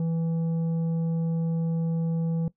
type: tone with tanh clipping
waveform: sine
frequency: 164.81 Hz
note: E3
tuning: in tune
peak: -25 dBFS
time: 0-2.48 s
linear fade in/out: 2 ms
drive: 7 dB
effects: noise-tail reverb RT60 0.1 s tail -18 dB re dry